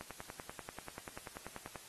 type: click train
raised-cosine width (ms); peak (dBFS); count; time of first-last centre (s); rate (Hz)
0.5; -29; 19; 0.01-1.758; 10.3
effects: white hiss -55 dBFS RMS until 1.88 s + AAC 32 kbps